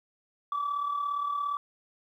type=tone with amplitude modulation; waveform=sine; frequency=1153 Hz; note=D6; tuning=32 cents flat; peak=-24 dBFS; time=0.52-1.57 s; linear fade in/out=2 ms; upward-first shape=sine; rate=37.3 Hz; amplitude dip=60%; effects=tanh soft clip ceiling -24 dBFS + 11-bit